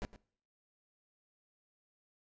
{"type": "noise with echo", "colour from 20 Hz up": "brown", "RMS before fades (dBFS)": -38, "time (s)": [0.02, 0.05], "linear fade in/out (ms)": 0, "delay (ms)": 110, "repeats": 1, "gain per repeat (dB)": -15, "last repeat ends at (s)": 0.16, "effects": ["noise-tail reverb RT60 0.6 s tail -24 dB re dry", "resampled to 16000 Hz"]}